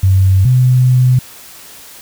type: tone pair in turn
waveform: sine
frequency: 95 / 126.81 Hz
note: F#2 / B2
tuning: +46 / +46 cents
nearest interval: perfect fourth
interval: 500 cents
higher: second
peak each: -6 dBFS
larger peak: neither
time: 0.03-0.45 / 0.45-1.19 s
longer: second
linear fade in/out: 5 ms
effects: white hiss -36 dBFS RMS until 2.01 s